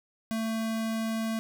square tone, 223.4 Hz, A3, 27 cents sharp, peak -29 dBFS, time 0.31-1.39 s, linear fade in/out 0 ms, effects none

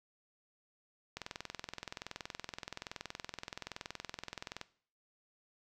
click train, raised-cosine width 0.2 ms, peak -23 dBFS, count 74, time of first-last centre 1.17-4.613 s, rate 21.2 Hz, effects noise-tail reverb RT60 0.5 s tail -18 dB re dry

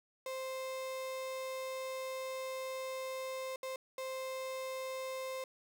35% pulse tone bursts at uneven times, 523.3 Hz, C5, in tune, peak -37 dBFS, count 3, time 0.26-3.56 / 3.63-3.76 / 3.98-5.44 s, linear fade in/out 2 ms, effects none

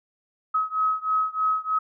sine beating tone pair, 1275 / 1278.2 Hz, D#6 / D#6, +42 / +46 cents, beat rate 3.2 Hz, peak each -24 / -25 dBFS, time 0.54-1.79 s, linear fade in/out 10 ms, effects none

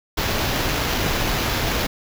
pink noise with sample-and-hold, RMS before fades -22 dBFS, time 0.17-1.87 s, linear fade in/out 10 ms, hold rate 8820 Hz, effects none

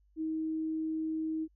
sine tone, 317 Hz, D#4, 32 cents sharp, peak -31 dBFS, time 0.16-1.48 s, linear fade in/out 50 ms, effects added 50 Hz sine -64 dBFS peak until 1.55 s

